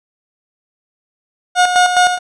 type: tone with tremolo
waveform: 30% pulse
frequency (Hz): 722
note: F#5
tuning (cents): -43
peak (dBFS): -5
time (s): 1.55-2.19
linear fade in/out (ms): 50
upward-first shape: square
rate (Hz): 4.8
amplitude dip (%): 55
effects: resampled to 22050 Hz